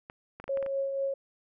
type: clicks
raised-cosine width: 0.5 ms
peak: -27 dBFS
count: 7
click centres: 0.099 / 0.4 / 0.441 / 0.48 / 0.573 / 0.627 / 0.663 s
type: tone with tremolo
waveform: sine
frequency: 547 Hz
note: C#5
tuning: 23 cents flat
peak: -26 dBFS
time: 0.49-1.14 s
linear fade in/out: 5 ms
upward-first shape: triangle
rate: 4.1 Hz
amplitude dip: 45%
effects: none